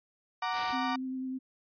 35% pulse chord, Gb augmented, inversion none, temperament equal, 740 / 932.3 / 1174.7 Hz, Gb5 / Bb5 / D6, 0 / 0 / 0 cents, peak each -33 dBFS, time 0.42-0.96 s, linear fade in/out 5 ms
white noise, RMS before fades -38 dBFS, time 0.52-0.76 s, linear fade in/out 50 ms
sine tone with vibrato, 259.9 Hz, C4, 11 cents flat, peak -33 dBFS, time 0.72-1.39 s, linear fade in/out 20 ms, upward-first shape sine, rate 10 Hz, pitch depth 13 cents each way
effects resampled to 11025 Hz

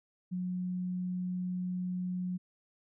sine tone, 181.4 Hz, F#3, 34 cents flat, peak -32 dBFS, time 0.31-2.38 s, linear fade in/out 20 ms, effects none

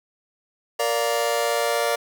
sawtooth chord, Bb major, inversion none, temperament just, 466.2 / 582.7 / 699.2 Hz, Bb4 / D5 / F5, 0 / -14 / +2 cents, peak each -21 / -20 / -22 dBFS, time 0.79-1.96 s, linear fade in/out 10 ms, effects none

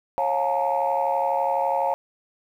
sine tone cluster, 548 / 708 / 849 / 921 Hz, C#5 / F5 / G#5 / A#5, -20 / +23 / +38 / -21 cents, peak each -25 dBFS, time 0.18-1.94 s, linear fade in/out 0 ms, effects tanh soft clip ceiling -13 dBFS + 9-bit

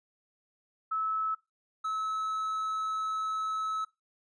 sine / triangle tone pair in turn, 1301 / 1295.8 Hz, E6 / E6, -23 / -30 cents, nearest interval unison, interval 7 cents, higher first, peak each -28 dBFS, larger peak neither, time 0.91-1.35 / 1.84-3.85 s, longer second, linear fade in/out 10 ms, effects noise-tail reverb RT60 0.2 s tail -19 dB re dry + resampled to 22050 Hz

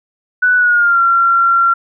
sine tone with pitch glide, 1486 to 1370.6 Hz, F#6 to F6, +7 to -33 cents, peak -8 dBFS, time 0.42-1.74 s, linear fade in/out 10 ms, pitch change -140 cents, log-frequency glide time 0.56-1 s, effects none

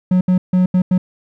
triangle tone bursts at uneven times, 182.9 Hz, F#3, 20 cents flat, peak -8 dBFS, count 5, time 0.11-0.21 / 0.28-0.38 / 0.53-0.66 / 0.74-0.82 / 0.91-0.98 s, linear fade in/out 5 ms, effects none

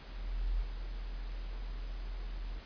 sine tone with ADSR envelope, 41.39 Hz, E1, 8 cents sharp, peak -28 dBFS, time 0-2.6 s, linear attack 600 ms, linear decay 38 ms, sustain -9 dB, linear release 16 ms, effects pink hiss -53 dBFS RMS until 2.65 s + resampled to 11025 Hz

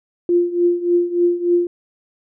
sine tone with tremolo, 349.2 Hz, F4, in tune, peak -10 dBFS, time 0.29-1.67 s, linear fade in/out 2 ms, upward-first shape triangle, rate 3.4 Hz, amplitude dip 85%, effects none

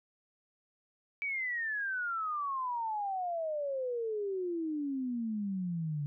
sine exponential sweep, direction down, 2308 to 142.1 Hz, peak -32 dBFS, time 1.22-6.06 s, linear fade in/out 0 ms, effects none

